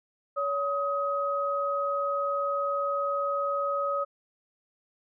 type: tone pair together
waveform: sine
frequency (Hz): 565 / 1262.5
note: C#5 / D#6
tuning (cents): +33 / +25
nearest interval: octave + major second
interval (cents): 1392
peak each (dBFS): -29 / -28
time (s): 0.36-4.05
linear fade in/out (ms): 20
effects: none